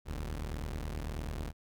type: tone pair together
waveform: sawtooth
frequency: 41.61 / 74 Hz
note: E1 / D2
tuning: +17 / +14 cents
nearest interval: minor seventh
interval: 997 cents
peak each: -34 / -36 dBFS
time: 0.05-1.53 s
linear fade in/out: 50 ms
effects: none